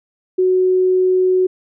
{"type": "tone", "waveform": "sine", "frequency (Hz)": 370, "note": "F#4", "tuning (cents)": 0, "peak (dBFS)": -11, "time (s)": [0.38, 1.47], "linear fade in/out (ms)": 10, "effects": []}